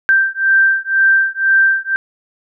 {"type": "beating tone pair", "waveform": "sine", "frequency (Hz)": [1568, 1570], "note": ["G6", "G6"], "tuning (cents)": [0, 2], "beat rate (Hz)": 2, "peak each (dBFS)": -13, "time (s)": [0.09, 1.96], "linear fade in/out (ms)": 0, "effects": []}